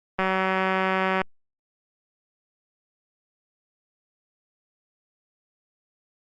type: click train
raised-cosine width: 0.5 ms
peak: -9 dBFS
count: 195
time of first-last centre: 0.19-1.216 s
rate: 189 Hz
effects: Opus 32 kbps